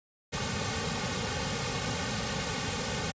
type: noise with comb filter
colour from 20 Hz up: pink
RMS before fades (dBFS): -32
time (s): 0.32-3.12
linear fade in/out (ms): 20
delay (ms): 3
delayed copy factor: -0.9
effects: high-pass 60 Hz 12 dB/octave + resampled to 16000 Hz